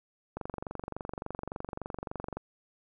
click train, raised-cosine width 1 ms, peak -22 dBFS, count 48, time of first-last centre 0.37-2.37 s, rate 23.5 Hz, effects none

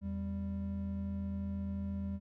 triangle tone pair together, 82.87 / 197.1 Hz, E2 / G3, +10 / +10 cents, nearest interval octave + minor third, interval 1500 cents, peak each -37 / -35 dBFS, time 0.01-2.2 s, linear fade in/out 50 ms, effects none

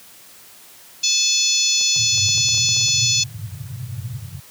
harmonic tone, 865 Hz, A5, 30 cents flat, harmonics 3 / 4 / 5 / 6 / 7 / 8, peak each -25 / -22 / -22 / -23 / -22 / -22 dBFS, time 1.03-3.24 s, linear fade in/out 10 ms
clicks, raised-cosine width 1 ms, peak -27 dBFS, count 12, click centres 1.812 / 1.962 / 2.179 / 2.286 / 2.38 / 2.486 / 2.545 / 2.577 / 2.689 / 2.766 / 2.813 / 2.883 s
pink band-pass noise, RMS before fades -30 dBFS, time 1.96-4.4 s, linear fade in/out 10 ms, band 100 to 130 Hz, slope 48 dB/octave
effects white hiss -45 dBFS RMS until 4.5 s + high-pass 60 Hz 12 dB/octave

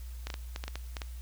clicks, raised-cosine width 0.2 ms, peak -20 dBFS, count 9, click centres 0.27 / 0.302 / 0.341 / 0.561 / 0.639 / 0.68 / 0.756 / 0.968 / 1.018 s, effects added 60 Hz sine -39 dBFS peak until 1.21 s + white hiss -57 dBFS RMS until 1.21 s

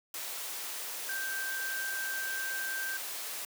sine tone in noise, 1568 Hz, G6, in tune, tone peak -34 dBFS, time 1.09-2.97 s, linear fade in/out 2 ms, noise white, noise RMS -39 dBFS, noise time 0.14-3.45 s, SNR +2 dB, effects high-pass 400 Hz 12 dB/octave

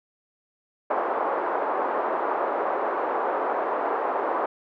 white band-pass noise, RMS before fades -26 dBFS, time 0.9-4.46 s, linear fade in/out 5 ms, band 370 to 1100 Hz, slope 24 dB/octave, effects none

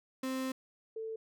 35% pulse / sine tone pair in turn, 261.6 / 444.4 Hz, C4 / A4, 0 / +17 cents, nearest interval major sixth, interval 917 cents, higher second, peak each -32 / -37 dBFS, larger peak first, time 0.23-0.52 / 0.96-1.16 s, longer first, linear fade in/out 5 ms, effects none

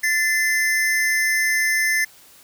square tone pair together, 1760 / 2058 Hz, A6 / C7, 0 / -29 cents, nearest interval minor third, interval 271 cents, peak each -21 dBFS, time 0.03-2.05 s, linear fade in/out 10 ms, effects white hiss -49 dBFS RMS until 2.43 s

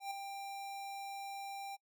square tone with ADSR envelope, 791 Hz, G5, 15 cents sharp, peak -37 dBFS, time 0-1.77 s, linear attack 110 ms, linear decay 4 ms, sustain -6 dB, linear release 27 ms, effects noise-tail reverb RT60 0.1 s tail -26 dB re dry

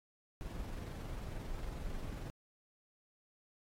brown noise with amplitude modulation, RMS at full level -41 dBFS, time 0.41-2.3 s, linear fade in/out 0 ms, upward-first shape sine, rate 22.2 Hz, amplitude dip 30%, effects AAC 48 kbps

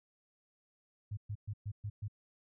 sine tone bursts, 103.83 Hz, G#2, in tune, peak -36 dBFS, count 6, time 1.11-2.082 s, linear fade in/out 10 ms, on 62 ms, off 120 ms, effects none

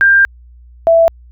sine tone pair in turn, 1592 / 662.8 Hz, G6 / E5, +26 / +9 cents, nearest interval octave + minor third, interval 1517 cents, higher first, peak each -5 dBFS, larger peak neither, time 0.01-0.25 / 0.87-1.08 s, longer first, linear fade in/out 0 ms, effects added 60 Hz sine -37 dBFS peak until 1.31 s

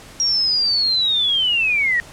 sine linear sweep, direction down, 5650 to 1856 Hz, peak -15 dBFS, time 0.2-2 s, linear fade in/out 0 ms, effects pink hiss -41 dBFS RMS until 2.12 s + low-pass 10000 Hz 12 dB/octave

